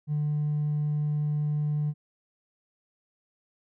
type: tone with hard clipping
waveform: sine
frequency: 149.1 Hz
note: D3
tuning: 27 cents sharp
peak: -25 dBFS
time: 0.07-1.94 s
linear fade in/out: 50 ms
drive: 1 dB
effects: none